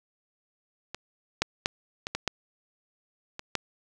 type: clicks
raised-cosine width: 0.2 ms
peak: -18 / -6 / -7 / -15 / -12 / -8 / -19 / -9 dBFS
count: 8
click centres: 0.946 / 1.42 / 1.659 / 2.069 / 2.15 / 2.277 / 3.394 / 3.553 s
effects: none